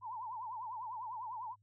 sine tone with vibrato, 938 Hz, A#5, 11 cents sharp, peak -40 dBFS, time 0.01-1.56 s, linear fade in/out 50 ms, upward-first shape triangle, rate 10 Hz, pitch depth 200 cents each way, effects added 104 Hz sine -68 dBFS peak until 1.62 s

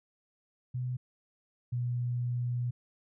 sine tone pair in turn, 125.5 / 122.07 Hz, B2 / B2, +28 / -20 cents, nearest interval unison, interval 48 cents, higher first, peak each -31 / -29 dBFS, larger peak second, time 0.74-0.97 / 1.72-2.71 s, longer second, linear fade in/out 10 ms, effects none

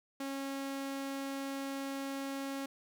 sawtooth tone, 273.7 Hz, C#4, 22 cents flat, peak -33 dBFS, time 0.2-2.66 s, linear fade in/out 5 ms, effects none

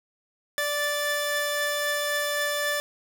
sawtooth tone pair together, 585.6 / 1753 Hz, D5 / A6, -5 / -7 cents, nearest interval octave + perfect fifth, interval 1898 cents, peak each -24 dBFS, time 0.58-2.8 s, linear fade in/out 0 ms, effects none

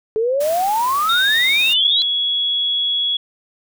sine exponential sweep, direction up, 427.1 to 4073 Hz, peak -15 dBFS, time 0.16-2.02 s, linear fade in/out 0 ms
white noise, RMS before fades -31 dBFS, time 0.4-1.74 s, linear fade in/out 10 ms
sine tone with pitch glide, 3700 to 3354 Hz, A#7 to G#7, -14 to +16 cents, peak -16 dBFS, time 1.09-3.17 s, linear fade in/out 5 ms, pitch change -170 cents, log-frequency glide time 1.69-1.84 s
effects none

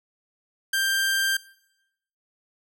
sawtooth tone, 1581 Hz, G6, 14 cents sharp, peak -18 dBFS, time 0.73-1.37 s, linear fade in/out 5 ms, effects noise-tail reverb RT60 0.9 s tail -22 dB re dry

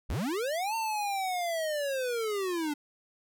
square linear two-way sweep, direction up then down, 30.87 to 912 to 286.3 Hz, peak -30 dBFS, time 0.09-2.74 s, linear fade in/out 10 ms, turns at 0.75 s, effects none

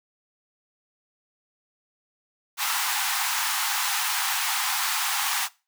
pink high-pass noise, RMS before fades -26 dBFS, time 2.57-5.49 s, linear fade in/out 50 ms, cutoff 770 Hz, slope 96 dB/octave, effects noise-tail reverb RT60 0.3 s tail -21 dB re dry

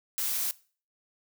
blue noise, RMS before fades -30 dBFS, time 0.18-0.51 s, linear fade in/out 0 ms, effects noise-tail reverb RT60 0.4 s tail -20 dB re dry

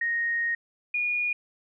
sine tone pair in turn, 1865 / 2442 Hz, A#6 / D#7, 0 / -33 cents, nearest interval perfect fourth, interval 467 cents, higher second, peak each -24 dBFS, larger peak neither, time 0.01-0.55 / 0.94-1.33 s, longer first, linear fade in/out 5 ms, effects none

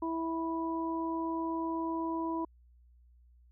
harmonic tone, 328 Hz, E4, 9 cents flat, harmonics 1 / 2 / 3, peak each -33 / -43 / -36 dBFS, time 0.02-2.45 s, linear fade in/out 5 ms, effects added 60 Hz sine -58 dBFS peak until 3.51 s

